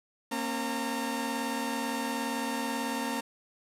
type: tone cluster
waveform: sawtooth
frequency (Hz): 233.4 / 271.3 / 915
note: A#3 / C#4 / A#5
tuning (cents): +2 / -37 / -32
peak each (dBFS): -31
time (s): 0.31-3.21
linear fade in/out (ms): 10
effects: resampled to 32000 Hz + 8-bit